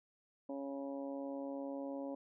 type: harmonic tone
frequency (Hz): 138.59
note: C#3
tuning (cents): 0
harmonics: 2 / 3 / 4 / 5 / 6 / 7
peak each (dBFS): -42 / -54 / -44 / -54 / -55 / -56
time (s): 0.49-2.15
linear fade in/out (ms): 5
effects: none